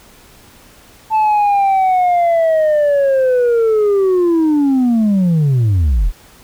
sine linear sweep, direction down, 881 to 32.7 Hz, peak -7 dBFS, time 1.1-6.12 s, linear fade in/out 50 ms, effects tanh soft clip ceiling -9 dBFS + pink hiss -44 dBFS RMS until 6.43 s

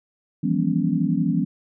sine tone cluster, 161.9 / 173.5 / 197.6 / 243.2 / 279.3 Hz, E3 / F3 / G3 / B3 / C#4, -31 / -11 / +14 / -26 / +13 cents, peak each -25 dBFS, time 0.43-1.45 s, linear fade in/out 10 ms, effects none

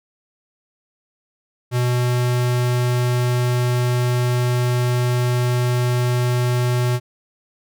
square tone, 123.3 Hz, B2, 2 cents flat, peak -17 dBFS, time 1.71-7 s, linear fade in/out 50 ms, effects none

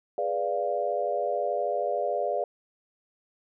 sine chord, G# diminished seventh, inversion none, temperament equal, 415.3 / 493.9 / 587.3 / 698.5 Hz, G#4 / B4 / D5 / F5, 0 / 0 / 0 / 0 cents, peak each -33 / -32 / -29 / -30 dBFS, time 0.18-2.44 s, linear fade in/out 2 ms, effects none

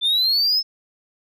sine exponential sweep, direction up, 3520 to 5274 Hz, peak -13 dBFS, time 0.01-0.63 s, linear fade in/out 50 ms, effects tanh soft clip ceiling -15 dBFS

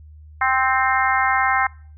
harmonic tone with a mistuned harmonic, 261.6 Hz, C4, in tune, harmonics 3 / 4 / 5 / 6 / 7 / 8, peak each -21 / -22 / -23 / -24 / -24 / -25 dBFS, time 0.41-1.67 s, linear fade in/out 5 ms, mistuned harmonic 8, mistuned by +17 cents, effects noise-tail reverb RT60 0.5 s tail -24 dB re dry + added 76 Hz sine -40 dBFS peak until 1.97 s

